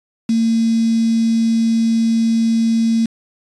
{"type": "tone with quantisation", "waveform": "sine", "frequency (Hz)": 227, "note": "A#3", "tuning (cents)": -46, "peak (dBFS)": -12, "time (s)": [0.29, 3.06], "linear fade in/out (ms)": 5, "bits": 5, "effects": ["resampled to 22050 Hz"]}